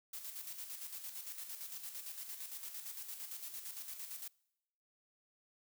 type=noise with tremolo; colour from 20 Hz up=blue; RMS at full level=-45 dBFS; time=0.13-4.28 s; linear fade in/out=5 ms; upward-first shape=square; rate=8.8 Hz; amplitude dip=50%; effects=noise-tail reverb RT60 0.9 s tail -25 dB re dry